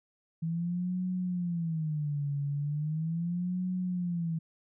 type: tone with vibrato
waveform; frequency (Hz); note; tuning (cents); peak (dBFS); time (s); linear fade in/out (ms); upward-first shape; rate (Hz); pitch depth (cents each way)
sine; 161.4; E3; -36; -29; 0.42-4.39; 10; sine; 0.38; 220
effects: none